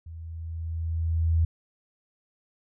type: tone with level ramp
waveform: sine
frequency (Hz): 82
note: E2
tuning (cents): -9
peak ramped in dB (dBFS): -38 to -18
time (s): 0.06-1.45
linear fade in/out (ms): 5
effects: none